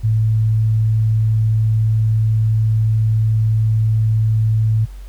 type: tone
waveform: sine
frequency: 110 Hz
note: A2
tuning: in tune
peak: -12 dBFS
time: 0.03-4.86 s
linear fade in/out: 20 ms
effects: added 47 Hz sine -30 dBFS peak until 5.08 s + pink hiss -50 dBFS RMS until 5.08 s